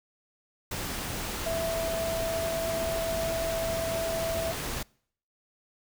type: tone in noise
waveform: sine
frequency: 660 Hz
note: E5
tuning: 2 cents sharp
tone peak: -28 dBFS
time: 1.46-4.52 s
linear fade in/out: 5 ms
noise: pink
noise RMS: -34 dBFS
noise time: 0.71-4.83 s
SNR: +3 dB
effects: noise-tail reverb RT60 0.6 s tail -26 dB re dry